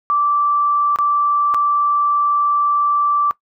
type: tone with dropouts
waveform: sine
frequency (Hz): 1167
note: D6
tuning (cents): -11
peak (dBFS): -13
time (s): 0.1-3.31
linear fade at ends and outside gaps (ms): 0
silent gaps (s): 0.96-0.987 / 1.54-1.545
effects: noise-tail reverb RT60 0.1 s tail -19 dB re dry